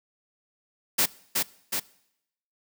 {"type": "noise with echo", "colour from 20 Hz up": "white", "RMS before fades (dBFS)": -22, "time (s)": [0.98, 1.06], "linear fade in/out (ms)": 10, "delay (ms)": 370, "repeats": 2, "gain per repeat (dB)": -3, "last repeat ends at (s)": 1.8, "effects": ["noise-tail reverb RT60 0.8 s tail -22 dB re dry", "high-pass 100 Hz 12 dB/octave"]}